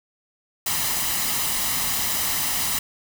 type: noise with comb filter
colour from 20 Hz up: white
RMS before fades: -24 dBFS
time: 0.66-2.79 s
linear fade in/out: 5 ms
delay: 1 ms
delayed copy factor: +0.5
effects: none